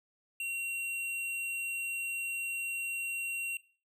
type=tone with hard clipping; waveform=sine; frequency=2744 Hz; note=F7; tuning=31 cents flat; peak=-35 dBFS; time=0.4-3.57 s; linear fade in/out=2 ms; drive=11 dB; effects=noise-tail reverb RT60 0.4 s tail -19 dB re dry